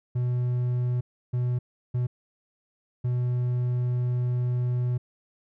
triangle tone bursts at uneven times, 123.47 Hz, B2, in tune, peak -21 dBFS, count 4, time 0.15-1.01 / 1.33-1.59 / 1.94-2.07 / 3.04-4.98 s, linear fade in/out 10 ms, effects none

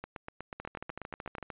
two click trains, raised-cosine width 0.5 ms, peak -24 / -24 dBFS, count 13 / 12, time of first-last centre 0.6-1.502 / 0.04-1.383 s, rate 13.3 / 8.19 Hz, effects resampled to 8000 Hz

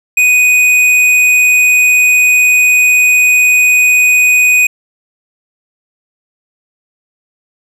sine tone with hard clipping, 2489 Hz, D#7, in tune, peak -7 dBFS, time 0.17-4.67 s, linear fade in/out 5 ms, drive 9 dB, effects none

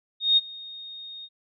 sine tone with ADSR envelope, 3708 Hz, A#7, 10 cents flat, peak -14 dBFS, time 0.2-1.29 s, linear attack 170 ms, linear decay 31 ms, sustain -23 dB, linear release 50 ms, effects none

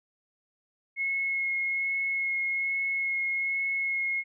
sine tone with vibrato, 2171 Hz, C#7, 37 cents flat, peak -26 dBFS, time 0.96-4.24 s, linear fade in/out 50 ms, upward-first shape sine, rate 1.2 Hz, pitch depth 10 cents each way, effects none

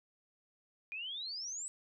sine exponential sweep, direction up, 2409 to 8060 Hz, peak -39 dBFS, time 0.92-1.68 s, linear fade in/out 0 ms, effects none

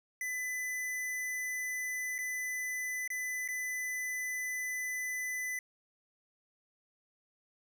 square tone with dropouts, 2004 Hz, B6, 25 cents sharp, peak -35 dBFS, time 0.21-5.59 s, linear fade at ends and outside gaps 2 ms, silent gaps 2.182-2.187 / 3.077-3.102 / 3.478-3.486 s, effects none

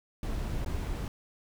brown noise with dropouts, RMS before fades -33 dBFS, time 0.23-1.08 s, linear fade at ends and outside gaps 1 ms, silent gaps 0.647-0.661 s, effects none

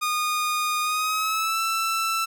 sawtooth tone with pitch glide, 1227 to 1330.3 Hz, D#6 to E6, -25 to +15 cents, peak -19 dBFS, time 0.01-2.26 s, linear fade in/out 20 ms, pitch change +140 cents, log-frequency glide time 0.82-1.6 s, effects none

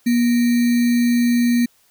sine tone with sample-and-hold, 239.6 Hz, A#3, 48 cents sharp, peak -13 dBFS, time 0.06-1.66 s, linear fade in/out 10 ms, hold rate 2100 Hz, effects white hiss -58 dBFS RMS until 1.9 s

